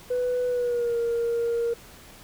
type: tone with pitch glide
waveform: sine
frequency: 495.8 to 468 Hz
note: B4 to A#4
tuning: +7 to +7 cents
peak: -21 dBFS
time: 0.1-1.74 s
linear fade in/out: 10 ms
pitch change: -100 cents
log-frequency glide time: 0.47-0.97 s
effects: tanh soft clip ceiling -20 dBFS + pink hiss -48 dBFS RMS until 2.23 s